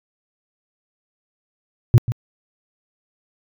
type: tone with echo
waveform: sine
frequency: 117.6 Hz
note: A#2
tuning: 16 cents sharp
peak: -3 dBFS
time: 1.94-1.98 s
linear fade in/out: 0 ms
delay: 140 ms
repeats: 1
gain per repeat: -15 dB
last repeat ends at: 2.12 s
effects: tanh soft clip ceiling -5 dBFS